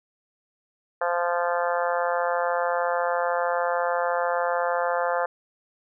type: harmonic tone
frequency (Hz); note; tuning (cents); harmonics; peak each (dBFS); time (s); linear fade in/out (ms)
173.7; F3; -9; 3 / 4 / 5 / 6 / 7 / 8 / 9 / 10; -26 / -28 / -30 / -32 / -33 / -34 / -35 / -36; 1.01-5.26; 5
effects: none